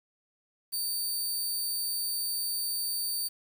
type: tone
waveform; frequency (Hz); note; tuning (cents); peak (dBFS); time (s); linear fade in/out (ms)
15% pulse; 4594; D8; -39; -23; 0.72-3.29; 20
effects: 9-bit